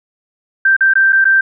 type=tone with dropouts; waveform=sine; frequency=1568 Hz; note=G6; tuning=in tune; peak=-7 dBFS; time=0.65-1.41 s; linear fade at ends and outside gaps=5 ms; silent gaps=0.766-0.807 / 0.937-0.954 / 1.124-1.128 / 1.244-1.252 s; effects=none